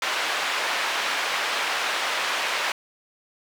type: band-pass noise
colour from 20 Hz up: white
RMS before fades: -26 dBFS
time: 0.02-2.72 s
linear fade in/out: 2 ms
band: 620 to 2700 Hz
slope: 12 dB/octave
effects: none